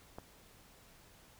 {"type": "click", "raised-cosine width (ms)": 1, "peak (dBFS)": -30, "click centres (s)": 0.185, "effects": ["pink hiss -61 dBFS RMS until 1.39 s"]}